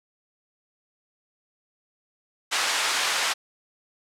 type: band-pass noise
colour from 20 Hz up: pink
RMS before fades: -25 dBFS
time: 2.51-3.34 s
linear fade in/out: 20 ms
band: 1100 to 7700 Hz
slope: 12 dB/octave
effects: low-pass 12000 Hz 12 dB/octave